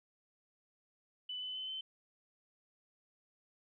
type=tone with pitch steps; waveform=sine; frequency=2992 / 3018 / 3044 / 3071 Hz; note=F#7 / F#7 / F#7 / G7; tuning=+19 / +34 / +48 / -36 cents; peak=-39 dBFS; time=1.29-1.81 s; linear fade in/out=5 ms; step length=130 ms; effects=none